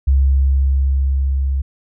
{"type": "tone with level ramp", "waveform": "sine", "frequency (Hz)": 67.7, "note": "C#2", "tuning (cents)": -40, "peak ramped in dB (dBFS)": [-9, -15], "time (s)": [0.07, 1.62], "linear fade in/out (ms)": 10, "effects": []}